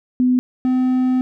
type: tone pair in turn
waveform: sine / triangle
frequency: 251.4 / 255.4 Hz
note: B3 / C4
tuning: +31 / -42 cents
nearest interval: unison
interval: 27 cents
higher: second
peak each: -12 dBFS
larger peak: neither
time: 0.2-0.39 / 0.65-1.21 s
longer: second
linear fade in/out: 0 ms
effects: none